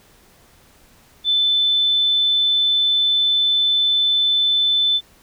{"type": "tone", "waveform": "sine", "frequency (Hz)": 3520, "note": "A7", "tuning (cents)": 0, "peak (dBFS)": -14, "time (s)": [1.24, 5.01], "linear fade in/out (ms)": 50, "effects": ["pink hiss -52 dBFS RMS until 5.22 s"]}